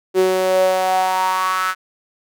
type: tone with high-pass filter sweep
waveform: sawtooth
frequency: 186.4 Hz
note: F#3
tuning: 13 cents sharp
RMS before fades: -17 dBFS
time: 0.14-1.75 s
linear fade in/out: 50 ms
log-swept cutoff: 380 to 1400 Hz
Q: 6.5
effects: none

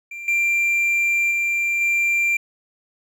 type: tone with level steps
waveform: triangle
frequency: 2370 Hz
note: D7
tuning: 15 cents sharp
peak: -29 / -15 / -17 / -15 dBFS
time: 0.11-2.37 s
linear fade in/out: 5 ms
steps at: 0.28 / 1.31 / 1.81 s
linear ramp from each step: 2 ms
effects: none

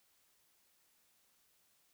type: silence
effects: white hiss -73 dBFS RMS until 1.93 s

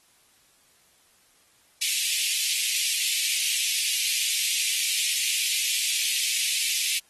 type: high-pass noise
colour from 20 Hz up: pink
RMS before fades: -26 dBFS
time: 1.81-6.99 s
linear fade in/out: 10 ms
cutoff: 2300 Hz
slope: 48 dB/octave
effects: white hiss -61 dBFS RMS until 7.09 s + AAC 32 kbps

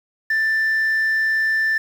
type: tone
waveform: sine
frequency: 1771 Hz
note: A6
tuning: 11 cents sharp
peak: -14 dBFS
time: 0.3-1.78 s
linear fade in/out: 5 ms
effects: tanh soft clip ceiling -15 dBFS + 7-bit

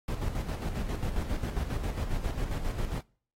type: noise with tremolo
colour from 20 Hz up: brown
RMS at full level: -30 dBFS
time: 0.08-3.01 s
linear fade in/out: 2 ms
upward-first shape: square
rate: 7.4 Hz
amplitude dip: 50%
effects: noise-tail reverb RT60 0.5 s tail -25 dB re dry + AAC 48 kbps

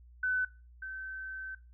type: tone pair in turn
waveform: sine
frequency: 1508 / 1538.8 Hz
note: F#6 / G6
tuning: +32 / -33 cents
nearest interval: unison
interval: 35 cents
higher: second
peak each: -28 / -38 dBFS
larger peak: first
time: 0.23-0.45 / 0.82-1.55 s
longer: second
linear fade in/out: 5 ms
effects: noise-tail reverb RT60 0.3 s tail -18 dB re dry + added 60 Hz sine -53 dBFS peak until 1.73 s

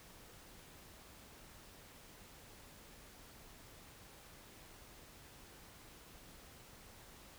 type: silence
effects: pink hiss -58 dBFS RMS until 7.38 s

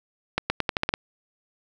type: accelerating click train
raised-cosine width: 0.3 ms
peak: -6 dBFS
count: 8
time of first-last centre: 0.38-0.939 s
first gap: 120 ms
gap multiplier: 0.86
effects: none

